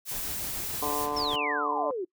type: noise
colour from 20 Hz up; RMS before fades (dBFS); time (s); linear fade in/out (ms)
blue; -34; 0.05-1.08; 50
type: noise with tremolo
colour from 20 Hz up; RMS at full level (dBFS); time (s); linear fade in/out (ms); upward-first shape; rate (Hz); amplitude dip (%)
pink; -40; 0.11-1.36; 5; triangle; 6.7; 50
type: harmonic tone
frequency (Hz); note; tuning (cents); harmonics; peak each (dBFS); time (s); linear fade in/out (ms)
146.83; D3; 0; 2 / 3 / 4 / 5 / 6 / 7 / 8; -37 / -34 / -39 / -36 / -38 / -32 / -42; 0.82-1.91; 2
type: exponential sweep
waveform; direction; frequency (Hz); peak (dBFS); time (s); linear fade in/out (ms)
sine; down; 5588 to 343; -29; 1.16-2.05; 10
effects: noise-tail reverb RT60 0.1 s tail -23 dB re dry